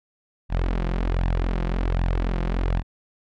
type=tone with flanger; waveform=sawtooth; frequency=43.59 Hz; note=F1; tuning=3 cents flat; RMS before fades=-23 dBFS; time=0.49-2.83 s; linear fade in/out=50 ms; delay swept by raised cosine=1.1 to 5.8 ms; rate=1.3 Hz; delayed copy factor=+0.6; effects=low-pass 3000 Hz 12 dB/octave